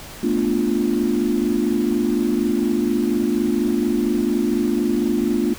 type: chord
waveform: sine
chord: B half-diminished seventh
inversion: third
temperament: equal with one note detuned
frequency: 220 / 244.2 / 293.7 / 349.2 Hz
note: A3 / B3 / D4 / F4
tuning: 0 / -19 / 0 / 0 cents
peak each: -22 dBFS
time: 0.23-5.54 s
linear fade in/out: 5 ms
effects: tanh soft clip ceiling -6 dBFS + pink hiss -37 dBFS RMS until 5.58 s